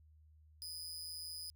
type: tone with amplitude modulation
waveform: sawtooth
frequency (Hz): 4981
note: D#8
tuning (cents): +1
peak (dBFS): -38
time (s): 0.62-1.5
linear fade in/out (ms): 0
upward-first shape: sine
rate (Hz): 165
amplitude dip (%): 70
effects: added 77 Hz sine -61 dBFS peak until 1.55 s